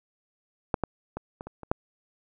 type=clicks; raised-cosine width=1 ms; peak=-9 / -12 / -19 / -23 / -25 / -26 / -9 dBFS; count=7; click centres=0.742 / 0.837 / 1.17 / 1.409 / 1.47 / 1.633 / 1.715 s; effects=none